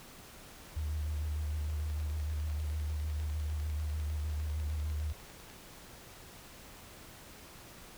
sine tone with vibrato, 75.9 Hz, D#2, 42 cents flat, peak -32 dBFS, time 0.76-5.13 s, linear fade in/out 10 ms, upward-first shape triangle, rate 6.6 Hz, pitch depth 42 cents each way
click train, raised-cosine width 0.2 ms, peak -35 dBFS, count 39, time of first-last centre 1.7-5.5 s, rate 10 Hz
effects pink hiss -52 dBFS RMS until 7.97 s

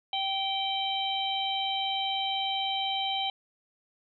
harmonic tone, 778 Hz, G5, 13 cents flat, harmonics 1 / 3 / 4 / 5, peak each -31 / -39 / -31 / -36 dBFS, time 0.13-3.3 s, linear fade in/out 2 ms, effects none

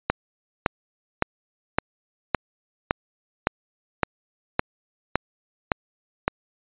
click train, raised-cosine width 0.5 ms, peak -3 dBFS, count 12, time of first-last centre 0.1-6.28 s, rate 1.78 Hz, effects resampled to 8000 Hz

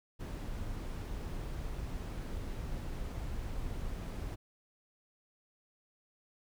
brown noise, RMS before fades -39 dBFS, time 0.19-4.36 s, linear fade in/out 20 ms, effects none

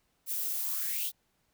violet noise with high-pass filter sweep, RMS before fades -33 dBFS, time 0.26-1.12 s, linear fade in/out 50 ms, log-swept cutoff 240 to 3700 Hz, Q 6.1, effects pink hiss -74 dBFS RMS until 1.53 s

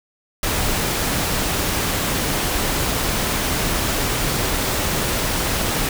pink noise, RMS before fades -21 dBFS, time 0.43-5.89 s, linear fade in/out 2 ms, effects none

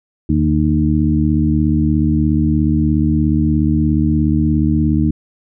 harmonic tone with a mistuned harmonic, 76.9 Hz, D#2, 20 cents flat, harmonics 1 / 2 / 3 / 4, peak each -17 / -17 / -17 / -17 dBFS, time 0.29-5.11 s, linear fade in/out 5 ms, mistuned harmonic 1, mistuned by +66 cents, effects none

